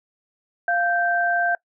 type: tone pair together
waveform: sine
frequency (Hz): 697.1 / 1565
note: F5 / G6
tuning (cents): -3 / -3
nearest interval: octave + major second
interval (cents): 1400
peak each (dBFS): -21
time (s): 0.68-1.55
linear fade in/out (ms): 2
effects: noise-tail reverb RT60 0.1 s tail -23 dB re dry